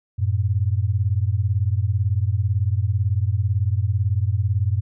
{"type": "beating tone pair", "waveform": "sine", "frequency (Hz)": [92.5, 110.5], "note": ["F#2", "A2"], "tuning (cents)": [0, 8], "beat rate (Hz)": 18, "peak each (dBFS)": [-20, -21], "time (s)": [0.18, 4.81], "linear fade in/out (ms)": 20, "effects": []}